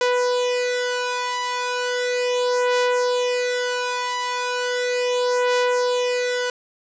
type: beating tone pair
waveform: sawtooth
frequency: 493.9 / 494.26 Hz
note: B4 / B4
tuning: 0 / +1 cents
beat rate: 0.36 Hz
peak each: -20 / -18 dBFS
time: 0.01-6.5 s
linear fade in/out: 2 ms
effects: resampled to 16000 Hz + 9-bit